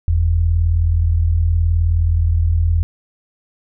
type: tone pair together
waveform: sine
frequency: 44.34 / 83.5 Hz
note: F1 / E2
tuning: +27 / +23 cents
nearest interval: major seventh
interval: 1096 cents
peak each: -18 / -13 dBFS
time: 0.08-2.83 s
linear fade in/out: 0 ms
effects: none